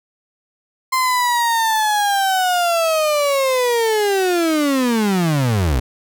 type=linear sweep; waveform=35% pulse; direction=down; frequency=1045 to 56.1 Hz; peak=-13 dBFS; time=0.92-5.8 s; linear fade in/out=10 ms; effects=none